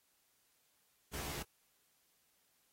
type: noise with comb filter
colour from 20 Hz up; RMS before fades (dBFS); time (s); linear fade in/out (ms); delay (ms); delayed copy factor
pink; -43; 1.13-1.43; 10; 14; +1
effects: white hiss -75 dBFS RMS until 2.72 s + AAC 48 kbps